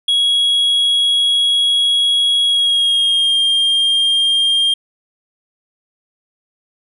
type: tone with pitch glide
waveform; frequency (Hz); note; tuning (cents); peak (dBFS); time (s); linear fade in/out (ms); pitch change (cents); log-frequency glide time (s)
triangle; 3322 to 3209; G#7 to G7; 0 to +40; -10; 0.08-4.74; 5; -60; 2.45-3.38
effects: resampled to 24000 Hz